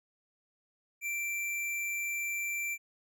square tone, 2349 Hz, D7, in tune, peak -33 dBFS, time 1.01-2.78 s, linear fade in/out 50 ms, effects none

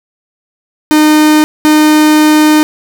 45% pulse tone bursts at uneven times, 305.8 Hz, D#4, 30 cents flat, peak -4 dBFS, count 2, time 0.91-1.44 / 1.65-2.63 s, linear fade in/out 0 ms, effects none

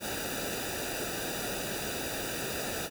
pink noise with comb filter, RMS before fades -35 dBFS, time 0-2.9 s, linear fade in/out 50 ms, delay 0.93 ms, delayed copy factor -0.8, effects none

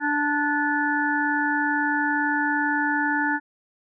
harmonic tone with a mistuned harmonic, 293.7 Hz, D4, in tune, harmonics 1 / 3 / 5 / 6, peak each -26 / -26 / -26 / -26 dBFS, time 0-3.4 s, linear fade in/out 50 ms, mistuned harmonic 6, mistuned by -24 cents, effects none

